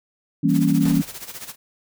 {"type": "chord", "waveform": "sine", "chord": "E diminished seventh", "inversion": "none", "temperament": "equal", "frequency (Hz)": [164.81, 196, 233.1, 277.2], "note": ["E3", "G3", "Bb3", "Db4"], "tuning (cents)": [0, 0, 0, 0], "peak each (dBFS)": [-20, -22, -22, -19], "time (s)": [0.43, 1.02], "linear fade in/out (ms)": 10}
{"type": "noise with tremolo", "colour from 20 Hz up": "white", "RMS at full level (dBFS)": -33, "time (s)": [0.48, 1.56], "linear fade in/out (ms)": 50, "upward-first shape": "sine", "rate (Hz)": 15, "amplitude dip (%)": 75}
{"type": "noise with exponential decay", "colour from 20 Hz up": "pink", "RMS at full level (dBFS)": -29, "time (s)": [0.85, 1.31], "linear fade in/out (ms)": 5, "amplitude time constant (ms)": 100}
{"effects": []}